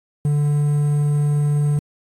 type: tone with quantisation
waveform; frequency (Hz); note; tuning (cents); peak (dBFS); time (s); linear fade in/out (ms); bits
triangle; 146.7; D3; -2; -13; 0.25-1.79; 2; 7
effects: AAC 48 kbps